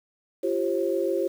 sine tone cluster, 343.4 / 390.1 / 536 Hz, F4 / G4 / C5, -29 / -8 / +42 cents, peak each -27 dBFS, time 0.43-1.28 s, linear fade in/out 10 ms, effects 8-bit

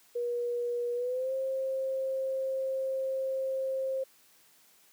sine tone with pitch glide, 480.8 to 530.4 Hz, B4 to C5, -46 to +23 cents, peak -29 dBFS, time 0.15-4.04 s, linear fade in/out 10 ms, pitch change +169 cents, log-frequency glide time 0.94-1.33 s, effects white hiss -62 dBFS RMS until 4.92 s + high-pass 150 Hz 12 dB/octave

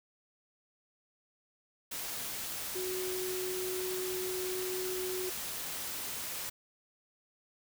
sine tone in noise, 369.4 Hz, F#4, 3 cents flat, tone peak -35 dBFS, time 2.75-5.3 s, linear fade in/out 10 ms, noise white, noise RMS -39 dBFS, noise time 1.91-6.5 s, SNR +1 dB, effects none

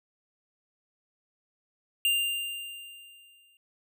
square tone with exponential decay, 2794 Hz, F7, in tune, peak -22 dBFS, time 2.05-3.57 s, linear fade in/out 1 ms, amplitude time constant 330 ms, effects none

